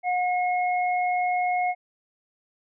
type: tone pair together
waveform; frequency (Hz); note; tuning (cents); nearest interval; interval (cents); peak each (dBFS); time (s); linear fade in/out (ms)
sine; 723.3 / 2163; F#5 / C#7; -39 / -43; octave + perfect fifth; 1896; -22 / -30; 0.03-1.75; 50
effects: none